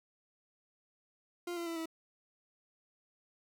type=tone with pitch steps; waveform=40% pulse; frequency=349.3 / 341.1 / 333.1 / 325.3 Hz; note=F4 / F4 / E4 / E4; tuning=0 / -41 / +18 / -23 cents; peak=-36 dBFS; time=1.47-1.858 s; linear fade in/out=5 ms; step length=97 ms; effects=none